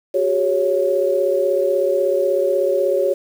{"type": "chord", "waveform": "sine", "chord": "F# suspended second", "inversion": "none", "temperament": "equal with one note detuned", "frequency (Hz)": [370, 406.3, 554.4], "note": ["F#4", "G#4", "C#5"], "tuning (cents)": [0, -38, 0], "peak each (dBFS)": [-21, -21, -17], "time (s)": [0.14, 3.14], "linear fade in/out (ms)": 10, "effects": ["7-bit"]}